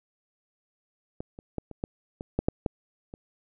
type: clicks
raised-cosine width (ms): 2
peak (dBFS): -21 / -29 / -17 / -27 / -16 / -22 / -11 / -9 / -12 / -27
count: 10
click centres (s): 1.205 / 1.389 / 1.583 / 1.713 / 1.839 / 2.209 / 2.39 / 2.485 / 2.662 / 3.139
effects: none